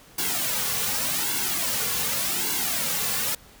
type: noise with flanger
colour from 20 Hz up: white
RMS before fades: -26 dBFS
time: 0.18-3.35 s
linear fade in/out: 5 ms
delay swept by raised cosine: 1.6 to 3.2 ms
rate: 0.86 Hz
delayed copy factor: -0.8
effects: pink hiss -51 dBFS RMS until 3.6 s